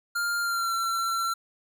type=tone with pitch glide; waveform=square; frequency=1400 to 1353.9 Hz; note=F6 to E6; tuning=+4 to +46 cents; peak=-26 dBFS; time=0.15-1.34 s; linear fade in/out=10 ms; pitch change=-58 cents; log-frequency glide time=0.41-0.75 s; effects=none